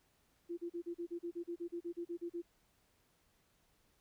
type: tone bursts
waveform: sine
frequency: 343.6 Hz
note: F4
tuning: 28 cents flat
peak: -38 dBFS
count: 16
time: 0.49-2.421 s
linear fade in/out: 20 ms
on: 86 ms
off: 37 ms
effects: pink hiss -74 dBFS RMS until 4 s